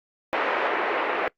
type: band-pass noise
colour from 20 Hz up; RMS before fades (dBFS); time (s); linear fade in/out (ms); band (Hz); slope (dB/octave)
pink; -25; 0.33-1.28; 0; 390 to 2400; 24
effects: noise-tail reverb RT60 0.1 s tail -22 dB re dry + Opus 48 kbps